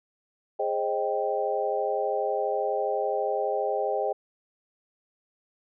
sine chord, Ab major seventh, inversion none, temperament equal with one note detuned, 415.3 / 530.2 / 622.3 / 784 Hz, Ab4 / C5 / Eb5 / G5, 0 / +23 / 0 / 0 cents, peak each -30 dBFS, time 0.59-4.13 s, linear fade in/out 10 ms, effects none

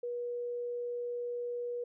sine tone, 482.8 Hz, B4, 39 cents flat, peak -34 dBFS, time 0.03-1.84 s, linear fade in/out 5 ms, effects none

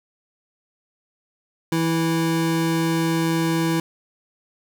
square tone pair together, 164.16 / 328 Hz, E3 / E4, -7 / -9 cents, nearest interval octave, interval 1198 cents, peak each -23 / -22 dBFS, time 1.72-3.8 s, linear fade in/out 2 ms, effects none

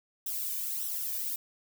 violet noise with flanger, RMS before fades -34 dBFS, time 0.26-1.36 s, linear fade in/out 5 ms, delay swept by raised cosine 0.43 to 1.53 ms, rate 1.7 Hz, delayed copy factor -0.95, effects none

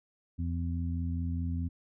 harmonic tone, 84.8 Hz, E2, 50 cents sharp, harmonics 1 / 2 / 3, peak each -31 / -38 / -38 dBFS, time 0.38-1.69 s, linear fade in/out 20 ms, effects none

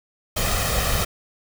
pink noise with comb filter, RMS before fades -22 dBFS, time 0.36-1.05 s, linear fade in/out 10 ms, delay 1.6 ms, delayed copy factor +0.65, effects none

